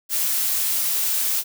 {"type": "noise", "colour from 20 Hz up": "blue", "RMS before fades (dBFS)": -22, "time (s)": [0.09, 1.44], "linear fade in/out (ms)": 50, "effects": []}